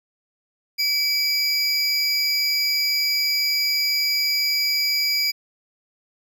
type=tone pair together; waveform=square; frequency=2300 / 4874 Hz; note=D7 / D#8; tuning=-37 / -37 cents; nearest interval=octave + minor second; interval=1300 cents; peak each=-25 / -21 dBFS; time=0.78-5.32 s; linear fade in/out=20 ms; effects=none